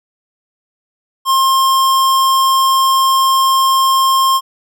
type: tone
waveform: square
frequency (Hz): 1064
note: C6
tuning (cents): +29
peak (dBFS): -10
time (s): 1.25-4.41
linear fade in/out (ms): 50
effects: none